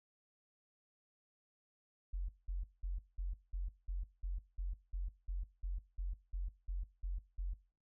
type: tone bursts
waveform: sine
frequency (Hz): 44.78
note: F1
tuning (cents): +44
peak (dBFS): -36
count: 16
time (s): 2.13-7.54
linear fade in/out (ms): 10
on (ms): 160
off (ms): 190
effects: noise-tail reverb RT60 0.4 s tail -20 dB re dry